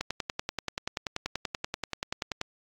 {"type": "click train", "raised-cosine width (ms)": 0.2, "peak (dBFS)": -13, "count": 26, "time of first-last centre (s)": [0.01, 2.414], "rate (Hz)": 10.4, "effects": ["AAC 48 kbps"]}